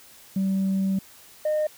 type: tone pair in turn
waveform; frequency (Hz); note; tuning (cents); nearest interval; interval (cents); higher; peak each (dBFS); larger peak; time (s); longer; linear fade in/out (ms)
sine; 192.6 / 611.5; G3 / D#5; -30 / -30; octave + minor sixth; 2000; second; -19 / -19; neither; 0.36-0.99 / 1.45-1.67; first; 5
effects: tanh soft clip ceiling -19 dBFS + white hiss -50 dBFS RMS until 1.77 s